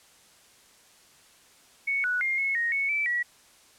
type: tone with pitch steps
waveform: sine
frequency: 2217 / 1474 / 2120 / 2186 / 1868 / 2210 / 2319 / 1929 Hz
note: C#7 / F#6 / C7 / C#7 / A#6 / C#7 / D7 / B6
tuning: 0 / -7 / +22 / -25 / +3 / -6 / -22 / -41 cents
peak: -24 dBFS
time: 1.87-3.23 s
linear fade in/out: 10 ms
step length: 170 ms
effects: white hiss -57 dBFS RMS until 3.78 s + low-pass 10000 Hz 12 dB/octave